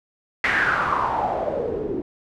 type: noise with low-pass filter sweep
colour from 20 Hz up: white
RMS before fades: -23 dBFS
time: 0.44-2.02 s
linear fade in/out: 2 ms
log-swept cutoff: 2000 to 330 Hz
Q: 6.2
effects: none